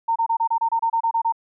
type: tone bursts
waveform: sine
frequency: 914 Hz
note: A#5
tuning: 34 cents flat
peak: -17 dBFS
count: 12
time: 0.08-1.324 s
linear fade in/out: 10 ms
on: 78 ms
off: 28 ms
effects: none